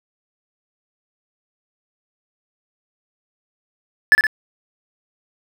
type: tone with echo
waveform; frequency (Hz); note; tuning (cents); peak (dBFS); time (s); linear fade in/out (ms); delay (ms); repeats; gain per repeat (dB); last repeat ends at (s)
triangle; 1731; A6; -29; -5; 4.12-4.15; 0; 59; 2; -4; 4.268
effects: none